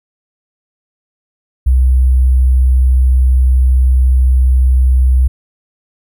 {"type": "tone with sample-and-hold", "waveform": "sine", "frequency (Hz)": 63.9, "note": "C2", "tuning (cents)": -40, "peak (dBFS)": -6, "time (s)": [1.66, 5.28], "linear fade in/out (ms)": 10, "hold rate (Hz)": 11025, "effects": []}